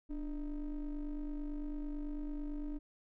triangle ring-modulated tone, 158.5 Hz, D#3, 32 cents sharp, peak -32 dBFS, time 0.09-2.79 s, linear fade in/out 20 ms, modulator 134 Hz, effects none

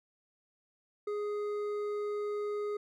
sine tone with hard clipping, 415.3 Hz, G#4, in tune, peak -34 dBFS, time 1.07-2.77 s, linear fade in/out 5 ms, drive 7 dB, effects none

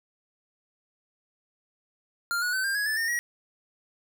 square tone with pitch steps, 1396.9 / 1460.4 / 1526.9 / 1596.3 / 1668.9 / 1744.8 / 1824.2 / 1907.1 Hz, F6 / F#6 / G6 / G6 / G#6 / A6 / A#6 / A#6, 0 / -23 / -46 / +31 / +8 / -15 / -38 / +39 cents, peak -26 dBFS, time 2.31-3.19 s, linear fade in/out 0 ms, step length 110 ms, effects none

